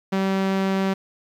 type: tone with low-pass filter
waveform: sawtooth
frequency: 192.6 Hz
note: G3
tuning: 30 cents flat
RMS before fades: -22 dBFS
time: 0.12-0.94 s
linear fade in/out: 10 ms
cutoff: 4700 Hz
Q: 0.52
effects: 9-bit